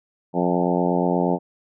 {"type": "harmonic tone with a mistuned harmonic", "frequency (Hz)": 88.4, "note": "F2", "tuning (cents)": 22, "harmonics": [2, 3, 4, 5, 6, 7, 8, 9, 10], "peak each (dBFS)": [-23, -25, -26, -27, -28, -28, -29, -30, -30], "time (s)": [0.33, 1.39], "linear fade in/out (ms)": 50, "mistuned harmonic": 9, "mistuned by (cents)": 20, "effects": []}